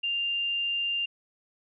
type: tone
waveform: sine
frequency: 2794 Hz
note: F7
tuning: in tune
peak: -26 dBFS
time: 0.03-1.06 s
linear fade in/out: 10 ms
effects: none